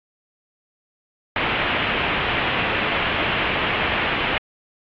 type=low-pass noise; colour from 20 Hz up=white; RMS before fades=-22 dBFS; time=1.36-4.38 s; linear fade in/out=2 ms; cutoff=3100 Hz; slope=48 dB/octave; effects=AAC 64 kbps